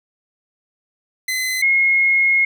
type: tone pair in turn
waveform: sawtooth / sine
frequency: 2037 / 2158 Hz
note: C7 / C#7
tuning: -47 / -47 cents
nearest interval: minor second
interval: 100 cents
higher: second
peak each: -16 / -12 dBFS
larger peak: second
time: 1.28-1.62 / 1.62-2.45 s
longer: second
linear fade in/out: 5 ms
effects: none